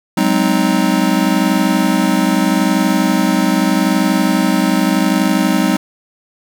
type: chord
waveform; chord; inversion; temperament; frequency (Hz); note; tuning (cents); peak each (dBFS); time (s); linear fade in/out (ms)
square; Ab dominant seventh; third; just; 186.89 / 207.7 / 259.6 / 311.5; Gb3 / Ab3 / C4 / Eb4; +18 / 0 / -13 / +2; -18; 0.17-5.77; 5
effects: none